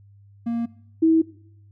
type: tone pair in turn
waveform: triangle / sine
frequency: 233.1 / 323.4 Hz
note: A#3 / E4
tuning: 0 / -33 cents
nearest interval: tritone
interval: 567 cents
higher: second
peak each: -20 / -13 dBFS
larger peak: second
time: 0.46-0.66 / 1.02-1.22 s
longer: neither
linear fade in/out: 10 ms
effects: noise-tail reverb RT60 0.7 s tail -20 dB re dry + added 100 Hz sine -48 dBFS peak until 1.71 s